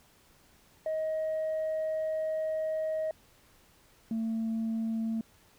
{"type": "tone pair in turn", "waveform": "sine", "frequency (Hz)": [630, 224.5], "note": ["D#5", "A3"], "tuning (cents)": [21, 35], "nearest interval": "octave + tritone", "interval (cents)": 1786, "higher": "first", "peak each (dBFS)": [-27, -27], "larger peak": "neither", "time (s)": [[0.86, 3.11], [4.11, 5.21]], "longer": "first", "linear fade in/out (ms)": 2, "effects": ["tanh soft clip ceiling -27 dBFS", "pink hiss -62 dBFS RMS until 5.58 s"]}